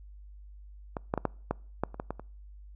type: clicks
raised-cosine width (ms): 1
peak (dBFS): -19 / -13 / -15 / -12 / -14 / -13 / -29 / -19 / -19 / -27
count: 10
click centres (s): 0.968 / 1.139 / 1.177 / 1.253 / 1.51 / 1.836 / 1.944 / 1.999 / 2.106 / 2.196
effects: noise-tail reverb RT60 0.5 s tail -26 dB re dry + added 50 Hz sine -46 dBFS peak until 2.75 s